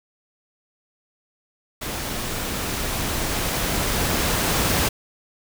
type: noise with level ramp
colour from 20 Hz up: pink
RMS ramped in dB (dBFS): -29 to -20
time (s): 1.81-4.89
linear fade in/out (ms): 10
effects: none